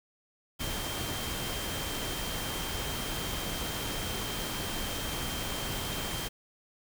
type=tone in noise; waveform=sine; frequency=3156 Hz; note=G7; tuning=11 cents sharp; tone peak=-41 dBFS; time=0.59-6.29 s; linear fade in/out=20 ms; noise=pink; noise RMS=-35 dBFS; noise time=0.59-6.29 s; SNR=-9 dB; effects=none